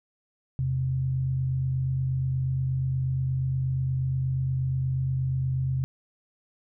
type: tone pair together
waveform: sine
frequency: 82.41 / 130.81 Hz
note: E2 / C3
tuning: 0 / 0 cents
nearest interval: minor sixth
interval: 800 cents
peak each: -34 / -24 dBFS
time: 0.59-5.84 s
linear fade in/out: 0 ms
effects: none